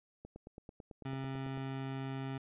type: click train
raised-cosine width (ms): 2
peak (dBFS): -35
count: 13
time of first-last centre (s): 0.25-1.575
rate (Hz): 9.06
type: tone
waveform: 25% pulse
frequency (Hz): 134.2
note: C3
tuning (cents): +44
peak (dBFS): -34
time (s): 1.05-2.38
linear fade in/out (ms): 5
effects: resampled to 8000 Hz